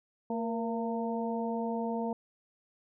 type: harmonic tone with a mistuned harmonic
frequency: 227.8 Hz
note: A#3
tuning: 40 cents flat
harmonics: 1 / 2 / 3 / 4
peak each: -33 / -36 / -38 / -39 dBFS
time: 0.3-2.13 s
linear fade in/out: 2 ms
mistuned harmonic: 2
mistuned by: +48 cents
effects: none